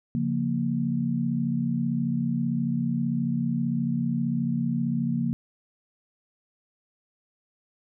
sine chord, Bb minor, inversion first, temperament just, 139.85 / 174.81 / 233.1 Hz, Db3 / F3 / Bb3, +16 / +2 / 0 cents, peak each -29 / -29 / -26 dBFS, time 0.15-5.33 s, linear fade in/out 0 ms, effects none

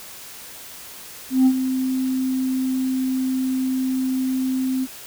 sine tone with ADSR envelope, 260 Hz, C4, 11 cents flat, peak -8 dBFS, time 1.3-4.87 s, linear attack 160 ms, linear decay 65 ms, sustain -11 dB, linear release 40 ms, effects tanh soft clip ceiling -10 dBFS + white hiss -39 dBFS RMS until 5.06 s

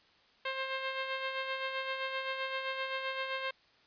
10% pulse tone with tremolo, 530 Hz, C5, 22 cents sharp, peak -24 dBFS, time 0.45-3.51 s, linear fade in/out 5 ms, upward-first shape sine, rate 7.7 Hz, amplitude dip 45%, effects white hiss -65 dBFS RMS until 3.86 s + resampled to 11025 Hz

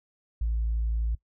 sine tone, 56 Hz, A1, 31 cents sharp, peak -23 dBFS, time 0.41-1.15 s, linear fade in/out 5 ms, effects noise-tail reverb RT60 0.1 s tail -21 dB re dry + tanh soft clip ceiling -21 dBFS

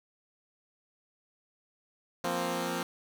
10% pulse chord, F suspended fourth, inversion none, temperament equal, 174.61 / 233.1 / 261.6 Hz, F3 / Bb3 / C4, 0 / 0 / 0 cents, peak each -26 / -28 / -27 dBFS, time 2.24-2.83 s, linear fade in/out 2 ms, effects none

